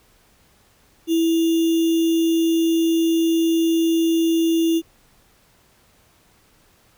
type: tone with sample-and-hold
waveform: sine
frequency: 329.6 Hz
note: E4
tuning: in tune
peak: -15 dBFS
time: 1.07-4.82 s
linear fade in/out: 50 ms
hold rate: 3150 Hz
effects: pink hiss -57 dBFS RMS until 6.97 s